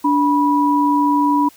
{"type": "tone pair together", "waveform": "sine", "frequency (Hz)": [290.8, 978], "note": ["D4", "B5"], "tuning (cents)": [-17, -17], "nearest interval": "octave + major sixth", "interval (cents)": 2100, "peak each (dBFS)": -15, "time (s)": [0.04, 1.49], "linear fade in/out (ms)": 10, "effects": ["white hiss -48 dBFS RMS until 1.56 s"]}